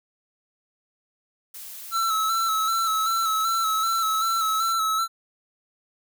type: noise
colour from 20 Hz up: blue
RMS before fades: -39 dBFS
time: 1.54-4.73 s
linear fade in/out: 5 ms
type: tone with vibrato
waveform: square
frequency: 1318.5 Hz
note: E6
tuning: in tune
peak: -22 dBFS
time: 1.91-5.08 s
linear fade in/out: 50 ms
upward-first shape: square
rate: 2.6 Hz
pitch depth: 30 cents each way
effects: none